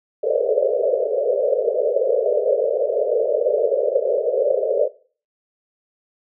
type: band-pass noise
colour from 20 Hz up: white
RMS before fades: -19 dBFS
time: 0.23-4.88 s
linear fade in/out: 10 ms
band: 420 to 610 Hz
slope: 96 dB/octave
effects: noise-tail reverb RT60 0.4 s tail -18 dB re dry